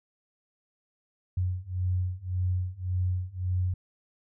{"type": "beating tone pair", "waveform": "sine", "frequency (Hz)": [90.3, 92.1], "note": ["F#2", "F#2"], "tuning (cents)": [-42, -7], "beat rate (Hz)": 1.8, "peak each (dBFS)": [-30, -29], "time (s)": [1.37, 3.74], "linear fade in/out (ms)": 5, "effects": []}